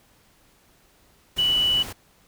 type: tone in noise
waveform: sine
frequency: 2960 Hz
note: F#7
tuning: in tune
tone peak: -18 dBFS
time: 1.38-1.83 s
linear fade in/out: 10 ms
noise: pink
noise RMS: -36 dBFS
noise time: 1.36-1.93 s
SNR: +15 dB
effects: pink hiss -59 dBFS RMS until 2.27 s